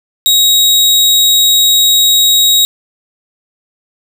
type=tone; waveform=sawtooth; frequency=3800 Hz; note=A#7; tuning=33 cents sharp; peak=-3 dBFS; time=0.26-2.65 s; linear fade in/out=0 ms; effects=7-bit